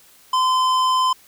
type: tone with hard clipping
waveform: triangle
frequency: 1027 Hz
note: C6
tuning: 33 cents flat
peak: -17 dBFS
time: 0.33-1.13 s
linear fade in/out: 5 ms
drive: 16 dB
effects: white hiss -51 dBFS RMS until 1.27 s